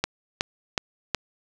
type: click train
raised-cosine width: 0.2 ms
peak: -5 dBFS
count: 4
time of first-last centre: 0.04-1.147 s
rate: 2.71 Hz
effects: none